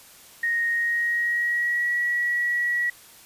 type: tone with pitch glide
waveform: sine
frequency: 1864.7 to 1927.1 Hz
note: A#6 to B6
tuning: 0 to -43 cents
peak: -21 dBFS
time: 0.43-2.9 s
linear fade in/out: 5 ms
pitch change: +57 cents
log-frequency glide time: 0.69-1.92 s
effects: white hiss -49 dBFS RMS until 3.25 s + resampled to 32000 Hz